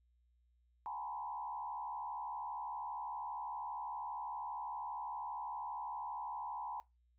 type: tone with frequency modulation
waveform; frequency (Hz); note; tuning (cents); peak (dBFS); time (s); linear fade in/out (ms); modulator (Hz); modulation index
sine; 910; A#5; -42; -40; 0.86-6.8; 0; 72.5; 1.4
effects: noise-tail reverb RT60 0.2 s tail -19 dB re dry + added 60 Hz sine -70 dBFS peak until 7.18 s